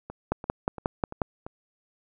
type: two click trains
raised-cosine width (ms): 1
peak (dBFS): -10 / -23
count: 6 / 5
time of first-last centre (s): 0.32-1.218 / 0.1-1.465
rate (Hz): 5.57 / 2.93
effects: none